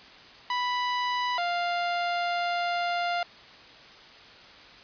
sawtooth tone pair in turn, 987.8 / 698.5 Hz, B5 / F5, 0 / 0 cents, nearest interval tritone, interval 600 cents, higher first, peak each -22 dBFS, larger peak neither, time 0.5-1.38 / 1.38-3.23 s, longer second, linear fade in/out 2 ms, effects white hiss -49 dBFS RMS until 4.83 s + resampled to 11025 Hz

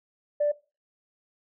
sine tone, 588 Hz, D5, 2 cents sharp, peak -20 dBFS, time 0.4-0.52 s, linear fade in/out 10 ms, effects noise-tail reverb RT60 0.3 s tail -19 dB re dry + tanh soft clip ceiling -16 dBFS

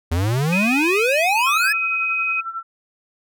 square exponential sweep, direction up, 79.1 to 1762 Hz, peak -18 dBFS, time 0.11-1.73 s, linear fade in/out 10 ms
sine tone with pitch glide, 2500 to 2519 Hz, D#7 to D#7, +8 to +21 cents, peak -19 dBFS, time 0.52-2.41 s, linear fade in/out 10 ms, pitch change +13 cents, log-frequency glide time 0.69-1.17 s
sine tone with tremolo, 1343 Hz, E6, 32 cents sharp, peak -23 dBFS, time 1.46-2.63 s, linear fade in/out 10 ms, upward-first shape sine, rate 11 Hz, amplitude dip 75%
effects none

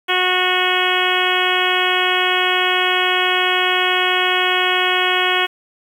harmonic tone, 365.9 Hz, F#4, 19 cents flat, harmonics 1 / 2 / 3 / 4 / 5 / 6 / 7 / 8 / 9, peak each -23 / -23 / -23 / -23 / -23 / -23 / -23 / -23 / -23 dBFS, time 0.08-5.47 s, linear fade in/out 20 ms, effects 7-bit

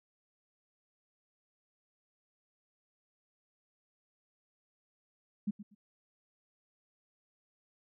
sine tone with echo, 206.4 Hz, G#3, 10 cents flat, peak -29 dBFS, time 5.47-5.51 s, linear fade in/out 10 ms, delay 120 ms, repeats 2, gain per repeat -14 dB, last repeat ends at 5.75 s, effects none

